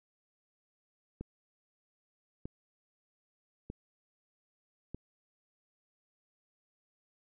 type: click train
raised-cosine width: 3 ms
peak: -27 dBFS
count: 4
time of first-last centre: 1.21-4.946 s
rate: 0.803 Hz
effects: none